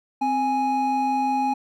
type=tone pair together; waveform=triangle; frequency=261.6 / 830.5 Hz; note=C4 / G#5; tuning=0 / 0 cents; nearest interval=octave + minor sixth; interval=2000 cents; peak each=-24 / -19 dBFS; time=0.21-1.54 s; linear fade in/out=10 ms; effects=none